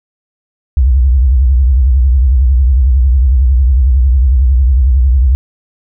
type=tone with vibrato; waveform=sine; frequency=64.4 Hz; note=C2; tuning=27 cents flat; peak=-5 dBFS; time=0.77-5.35 s; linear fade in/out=0 ms; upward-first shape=triangle; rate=11 Hz; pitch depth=210 cents each way; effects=none